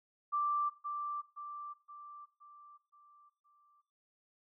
sine tone with echo, 1174.7 Hz, D6, in tune, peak -30 dBFS, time 0.32-0.7 s, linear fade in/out 20 ms, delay 520 ms, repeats 6, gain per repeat -6 dB, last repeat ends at 3.82 s, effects noise-tail reverb RT60 0.6 s tail -20 dB re dry

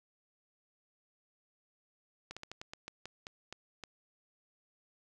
slowing click train, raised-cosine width 0.2 ms, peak -26 dBFS, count 11, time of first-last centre 2.31-3.837 s, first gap 56 ms, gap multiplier 1.21, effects none

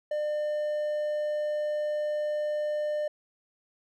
triangle tone, 600 Hz, D5, 37 cents sharp, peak -25 dBFS, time 0.11-3.08 s, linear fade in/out 5 ms, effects none

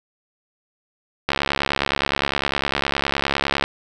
click train, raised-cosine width 0.3 ms, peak -3 dBFS, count 165, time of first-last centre 1.29-3.64 s, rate 69.8 Hz, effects none

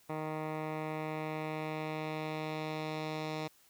10% pulse tone with low-pass filter sweep, 155.56 Hz, D#3, in tune, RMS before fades -38 dBFS, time 0.09-3.48 s, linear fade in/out 10 ms, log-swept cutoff 1600 to 4700 Hz, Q 1.2, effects white hiss -65 dBFS RMS until 3.69 s

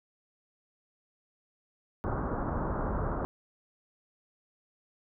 pink low-pass noise, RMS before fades -32 dBFS, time 2.04-3.25 s, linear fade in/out 0 ms, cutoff 1400 Hz, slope 48 dB/octave, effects none

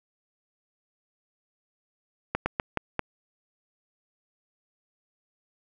slowing click train, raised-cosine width 0.5 ms, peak -10 dBFS, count 5, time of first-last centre 2.35-2.993 s, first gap 110 ms, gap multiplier 1.26, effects none

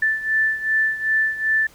sine beating tone pair, 1760 / 1762.6 Hz, A6 / A6, 0 / +3 cents, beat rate 2.6 Hz, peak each -19 / -23 dBFS, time 0.02-1.67 s, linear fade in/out 5 ms, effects pink hiss -50 dBFS RMS until 1.74 s

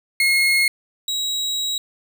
35% pulse tone pair in turn, 2158 / 3845 Hz, C#7 / B7, -47 / -47 cents, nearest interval minor seventh, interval 1000 cents, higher second, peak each -13 / -19 dBFS, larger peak first, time 0.2-0.68 / 1.08-1.78 s, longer second, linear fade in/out 2 ms, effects none

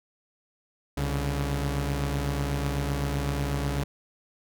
sawtooth tone pair together, 67 / 141.97 Hz, C2 / C#3, +42 / +42 cents, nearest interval octave + minor second, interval 1300 cents, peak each -25 dBFS, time 0.97-3.84 s, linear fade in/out 5 ms, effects none

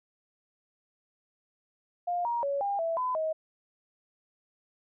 sine tone with pitch steps, 705 / 945 / 561 / 803 / 661 / 1009 / 633 Hz, F5 / A#5 / C#5 / G5 / E5 / B5 / D#5, +16 / +23 / +21 / +41 / +5 / +37 / +30 cents, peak -27 dBFS, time 2.07-3.33 s, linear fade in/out 10 ms, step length 180 ms, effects none

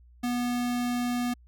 square tone, 243.8 Hz, B3, 22 cents flat, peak -27 dBFS, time 0.23-1.34 s, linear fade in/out 10 ms, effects added 60 Hz sine -52 dBFS peak until 1.47 s

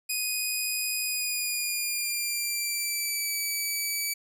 10% pulse tone with pitch glide, 2489 to 2296 Hz, D#7 to D7, 0 to -40 cents, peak -19 dBFS, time 0.09-4.14 s, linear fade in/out 10 ms, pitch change -140 cents, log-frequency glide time 1.02-3.36 s, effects none

